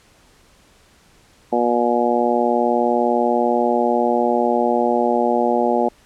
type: harmonic tone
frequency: 120.1 Hz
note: B2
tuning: 48 cents flat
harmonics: 2 / 3 / 4 / 5 / 6 / 7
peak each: -22 / -22 / -22 / -22 / -22 / -22 dBFS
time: 1.52-5.89 s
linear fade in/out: 10 ms
effects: pink hiss -53 dBFS RMS until 6.05 s + low-pass 10000 Hz 12 dB/octave